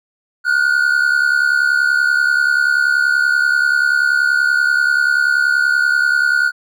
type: tone pair together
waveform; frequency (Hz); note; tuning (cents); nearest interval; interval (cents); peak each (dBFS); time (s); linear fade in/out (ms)
triangle; 1437.6 / 1508; F6 / F#6; +50 / +32; minor second; 82; -12 / -14; 0.44-6.52; 50
effects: none